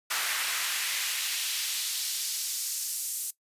pink noise with high-pass filter sweep, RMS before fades -31 dBFS, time 0.1-3.31 s, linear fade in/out 10 ms, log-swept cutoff 1400 to 8200 Hz, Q 1.1, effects noise-tail reverb RT60 0.1 s tail -18 dB re dry + resampled to 32000 Hz

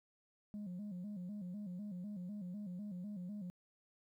sine tone with vibrato, 192.8 Hz, G3, 28 cents flat, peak -40 dBFS, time 0.54-3.5 s, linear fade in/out 0 ms, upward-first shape square, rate 4 Hz, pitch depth 130 cents each way, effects tanh soft clip ceiling -41 dBFS + 13-bit

